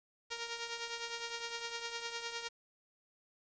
5% pulse tone with tremolo, 466.2 Hz, A#4, in tune, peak -25 dBFS, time 0.3-2.49 s, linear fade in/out 20 ms, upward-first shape triangle, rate 9.8 Hz, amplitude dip 65%, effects resampled to 16000 Hz + 10-bit

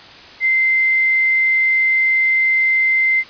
sine tone, 2079 Hz, C7, 12 cents flat, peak -12 dBFS, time 0.4-3.24 s, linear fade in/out 50 ms, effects white hiss -39 dBFS RMS until 3.29 s + resampled to 11025 Hz

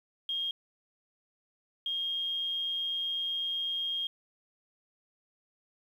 sine tone bursts at uneven times, 3236 Hz, G#7, 46 cents flat, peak -30 dBFS, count 2, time 0.29-0.51 / 1.86-4.07 s, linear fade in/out 2 ms, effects 10-bit

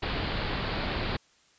pink low-pass noise, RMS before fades -31 dBFS, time 0.02-1.17 s, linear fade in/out 10 ms, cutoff 4700 Hz, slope 96 dB/octave, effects white hiss -63 dBFS RMS until 1.58 s + resampled to 16000 Hz

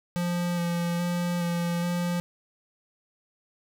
square tone with vibrato, 173.5 Hz, F3, 11 cents flat, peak -26 dBFS, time 0.16-2.2 s, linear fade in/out 0 ms, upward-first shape square, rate 1.2 Hz, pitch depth 14 cents each way, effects none

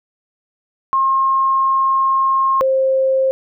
sine tone pair in turn, 1071 / 529.8 Hz, C6 / C5, +40 / +22 cents, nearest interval octave, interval 1218 cents, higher first, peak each -12 dBFS, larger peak neither, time 0.93-2.61 / 2.61-3.31 s, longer first, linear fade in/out 0 ms, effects none

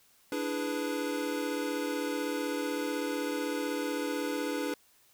square chord, E dominant seventh, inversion third, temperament equal, 293.7 / 329.6 / 415.3 / 493.9 Hz, D4 / E4 / G#4 / B4, 0 / 0 / 0 / 0 cents, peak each -35 / -40 / -39 / -37 dBFS, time 0.32-4.74 s, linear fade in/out 2 ms, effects white hiss -64 dBFS RMS until 5.13 s

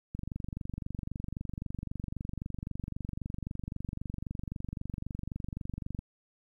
click train, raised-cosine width 5 ms, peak -24 dBFS, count 140, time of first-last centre 0.15-5.99 s, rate 23.8 Hz, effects 11-bit

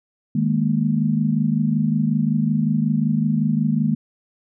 sine chord, D# suspended fourth, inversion none, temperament equal, 155.56 / 207.7 / 233.1 Hz, D#3 / G#3 / A#3, 0 / 0 / 0 cents, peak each -21 dBFS, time 0.35-3.95 s, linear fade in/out 5 ms, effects none

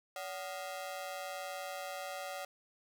sawtooth ring-modulated tone, 659.3 Hz, E5, in tune, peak -33 dBFS, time 0.16-2.45 s, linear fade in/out 2 ms, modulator 89.6 Hz, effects none

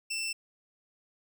20% pulse tone, 2679 Hz, E7, 27 cents sharp, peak -27 dBFS, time 0.1-0.33 s, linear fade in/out 10 ms, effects none

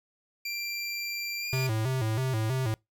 25% pulse tone with pitch glide, 2365 to 2405 Hz, D7 to D7, +12 to +41 cents, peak -28 dBFS, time 0.45-1.67 s, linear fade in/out 5 ms, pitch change +29 cents, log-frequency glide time 1.39-1.47 s
square tone with vibrato, 120 Hz, B2, 49 cents flat, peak -27 dBFS, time 1.53-2.74 s, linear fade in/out 0 ms, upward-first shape square, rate 3.1 Hz, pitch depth 150 cents each way
effects noise-tail reverb RT60 0.2 s tail -26 dB re dry

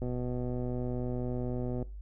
click train, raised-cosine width 2 ms, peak -23 dBFS, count 225, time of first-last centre 0.02-1.826 s, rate 124 Hz, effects noise-tail reverb RT60 0.3 s tail -19 dB re dry + added 50 Hz sine -40 dBFS peak until 2.01 s

